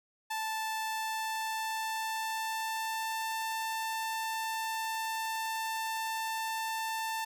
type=tone with pitch glide; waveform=sawtooth; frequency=880 to 890.2 Hz; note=A5 to A5; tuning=0 to +20 cents; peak=-29 dBFS; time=0.3-7.25 s; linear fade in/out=10 ms; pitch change=+20 cents; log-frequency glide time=0.79-3.32 s; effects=none